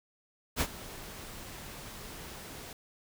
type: noise with ADSR envelope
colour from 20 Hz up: pink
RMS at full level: -28 dBFS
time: 0.56-2.73 s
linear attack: 48 ms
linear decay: 58 ms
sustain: -17 dB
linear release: 3 ms
effects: none